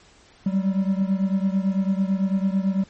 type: beating tone pair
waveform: triangle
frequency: 190 / 199 Hz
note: F#3 / G3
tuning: +46 / +26 cents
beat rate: 9 Hz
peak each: -19 / -22 dBFS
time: 0.46-2.84 s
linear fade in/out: 5 ms
effects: pink hiss -53 dBFS RMS until 2.89 s + MP3 32 kbps